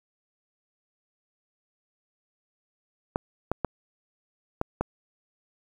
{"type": "clicks", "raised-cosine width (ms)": 1, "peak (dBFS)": -11, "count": 5, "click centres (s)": [3.159, 3.516, 3.647, 4.614, 4.81], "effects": ["8-bit"]}